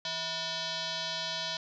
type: tone with frequency modulation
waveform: sine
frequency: 164.81 Hz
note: E3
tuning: in tune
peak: -32 dBFS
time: 0.05-1.57 s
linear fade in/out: 2 ms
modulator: 812 Hz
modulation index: 5.9
effects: none